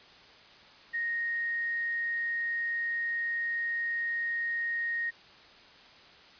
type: tone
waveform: sine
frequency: 1864.7 Hz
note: A#6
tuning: in tune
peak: -29 dBFS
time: 0.93-5.11 s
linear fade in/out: 20 ms
effects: white hiss -54 dBFS RMS until 6.39 s + resampled to 11025 Hz